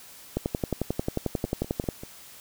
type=two click trains; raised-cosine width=2 ms; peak=-12 / -24 dBFS; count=18 / 4; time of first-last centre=0.37-1.888 / 1.45-2.035 s; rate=11.2 / 5.13 Hz; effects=white hiss -48 dBFS RMS until 2.4 s